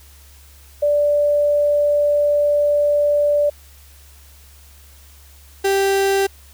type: tone pair in turn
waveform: sine / 35% pulse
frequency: 585 / 391.8 Hz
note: D5 / G4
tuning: -7 / -1 cents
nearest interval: perfect fifth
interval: 694 cents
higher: first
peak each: -13 dBFS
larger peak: neither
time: 0.82-3.5 / 5.64-6.27 s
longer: first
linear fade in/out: 10 ms
effects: added 70 Hz sine -44 dBFS peak until 6.53 s + white hiss -49 dBFS RMS until 6.53 s